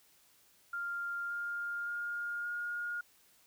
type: tone with pitch steps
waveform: sine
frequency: 1396.9 / 1406.6 / 1416.4 / 1426.3 Hz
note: F6 / F6 / F6 / F6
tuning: 0 / +12 / +24 / +36 cents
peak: -35 dBFS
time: 0.73-3.01 s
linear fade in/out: 5 ms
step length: 570 ms
effects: white hiss -66 dBFS RMS until 3.46 s